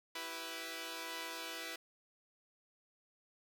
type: chord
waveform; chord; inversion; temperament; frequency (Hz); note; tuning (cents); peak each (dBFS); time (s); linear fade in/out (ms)
5% pulse; E minor; none; equal with one note detuned; 329.6 / 385.3 / 493.9; E4 / G4 / B4; 0 / -30 / 0; -34 / -39 / -34; 0.15-1.76; 5
effects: none